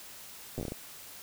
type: slowing click train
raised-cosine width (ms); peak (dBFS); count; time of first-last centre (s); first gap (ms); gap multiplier
2; -23; 8; 0.58-0.721; 8; 1.3
effects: white hiss -48 dBFS RMS until 1.22 s